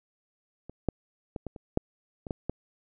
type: clicks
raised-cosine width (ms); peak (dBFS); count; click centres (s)
2; -28 / -12 / -21 / -22 / -29 / -10 / -25 / -17 / -16; 9; 0.696 / 0.887 / 1.362 / 1.467 / 1.562 / 1.774 / 2.268 / 2.308 / 2.496
effects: none